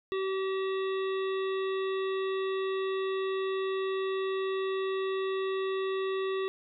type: harmonic tone with a mistuned harmonic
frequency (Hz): 383.3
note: G4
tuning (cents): -39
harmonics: 1 / 3 / 5 / 7 / 9 / 10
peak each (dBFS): -29 / -39 / -43 / -46 / -48 / -49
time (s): 0.12-6.48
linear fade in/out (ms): 0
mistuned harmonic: 10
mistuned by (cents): -17
effects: none